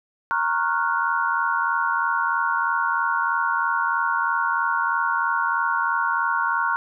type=chord; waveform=sine; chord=Gb major seventh; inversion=first; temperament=equal with one note detuned; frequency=932.3 / 1094.1 / 1396.9 / 1480 Hz; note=Bb5 / Db6 / F6 / Gb6; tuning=0 / -23 / 0 / 0 cents; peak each=-25 / -25 / -25 / -26 dBFS; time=0.31-6.76 s; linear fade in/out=0 ms; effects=none